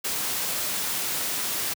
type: noise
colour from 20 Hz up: white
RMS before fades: -28 dBFS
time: 0.04-1.74 s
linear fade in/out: 10 ms
effects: high-pass 100 Hz 12 dB/octave